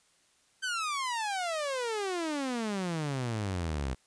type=exponential sweep; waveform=sawtooth; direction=down; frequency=1568 to 62.2 Hz; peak=-27 dBFS; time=0.62-3.95 s; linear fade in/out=20 ms; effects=white hiss -67 dBFS RMS until 4.06 s + resampled to 22050 Hz